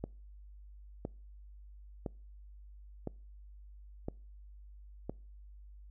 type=click train; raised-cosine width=2 ms; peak=-23 dBFS; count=6; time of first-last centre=0.04-5.096 s; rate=0.989 Hz; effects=noise-tail reverb RT60 0.4 s tail -26 dB re dry + added 50 Hz sine -50 dBFS peak until 5.9 s